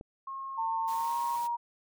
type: click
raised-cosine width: 2 ms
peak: -31 dBFS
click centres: 0.011 s
type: tone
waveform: sine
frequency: 1079 Hz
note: C#6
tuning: 47 cents flat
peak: -36 dBFS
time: 0.27-1.36 s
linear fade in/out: 5 ms
type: tone with pitch glide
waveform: sine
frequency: 905 to 946.2 Hz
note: A5 to A#5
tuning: +48 to +26 cents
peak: -29 dBFS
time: 0.57-1.57 s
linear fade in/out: 20 ms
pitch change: +78 cents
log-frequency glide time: 0.92-1.18 s
type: noise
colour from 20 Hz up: white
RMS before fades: -47 dBFS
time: 0.87-1.48 s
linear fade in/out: 20 ms
effects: none